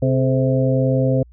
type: harmonic tone with a mistuned harmonic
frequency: 130.81 Hz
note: C3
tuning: in tune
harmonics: 1 / 2 / 3 / 4 / 5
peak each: -17 / -21 / -26 / -20 / -28 dBFS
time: 0.02-1.23 s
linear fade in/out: 5 ms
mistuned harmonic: 3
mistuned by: +140 cents
effects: added 60 Hz sine -43 dBFS peak until 1.32 s